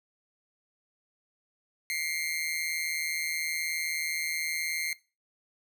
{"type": "tone with amplitude modulation", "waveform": "sawtooth", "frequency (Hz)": 2116, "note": "C7", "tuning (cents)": 19, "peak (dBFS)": -23, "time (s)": [1.9, 4.93], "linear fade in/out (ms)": 0, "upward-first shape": "sine", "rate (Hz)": 159, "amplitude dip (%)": 75, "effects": ["noise-tail reverb RT60 0.3 s tail -19 dB re dry"]}